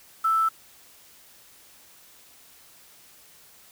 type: tone with quantisation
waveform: sine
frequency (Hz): 1320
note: E6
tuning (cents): +2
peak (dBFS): -19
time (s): 0.24-0.49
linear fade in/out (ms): 10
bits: 7
effects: white hiss -53 dBFS RMS until 3.71 s